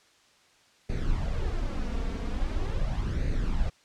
brown noise with flanger, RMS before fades -28 dBFS, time 0.89-3.7 s, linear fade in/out 10 ms, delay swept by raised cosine 0.46 to 4.46 ms, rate 0.42 Hz, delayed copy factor +0.6, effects white hiss -61 dBFS RMS until 3.84 s + low-pass 6000 Hz 12 dB/octave

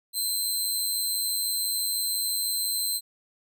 15% pulse tone, 4102 Hz, C8, 35 cents flat, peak -19 dBFS, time 0.13-3.01 s, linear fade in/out 50 ms, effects none

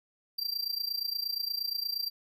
square tone with amplitude modulation, 4715 Hz, D8, 6 cents sharp, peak -28 dBFS, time 0.38-2.1 s, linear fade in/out 10 ms, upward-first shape sine, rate 28.5 Hz, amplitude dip 85%, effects none

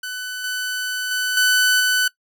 sawtooth tone with level steps, 1500 Hz, F#6, 23 cents sharp, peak -23 / -19 / -16 / -10 / -12 dBFS, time 0.03-2.08 s, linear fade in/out 5 ms, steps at 0.44 / 1.11 / 1.37 / 1.8 s, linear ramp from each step 2 ms, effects noise-tail reverb RT60 0.1 s tail -21 dB re dry

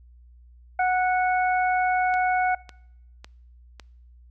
harmonic tone, 736 Hz, F#5, 9 cents flat, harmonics 1 / 2 / 3, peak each -20 / -27 / -31 dBFS, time 0.79-2.55 s, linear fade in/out 5 ms
click train, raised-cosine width 0.2 ms, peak -23 dBFS, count 4, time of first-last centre 2.14-3.797 s, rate 1.81 Hz
effects noise-tail reverb RT60 0.8 s tail -24 dB re dry + added 60 Hz sine -48 dBFS peak until 4.3 s

